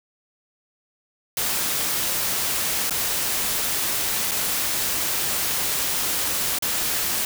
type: noise with dropouts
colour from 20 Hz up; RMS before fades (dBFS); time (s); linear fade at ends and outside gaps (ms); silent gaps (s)
white; -24; 1.37-7.25; 2; 2.897-2.907 / 4.312-4.316 / 6.587-6.623
effects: none